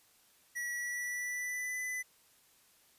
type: tone with pitch glide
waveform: square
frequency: 1934 to 2003 Hz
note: B6 to B6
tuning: -37 to +24 cents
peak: -36 dBFS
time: 0.55-2.03 s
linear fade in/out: 20 ms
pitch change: +61 cents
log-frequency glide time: 0.73-1.79 s
effects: white hiss -66 dBFS RMS until 2.98 s + resampled to 32000 Hz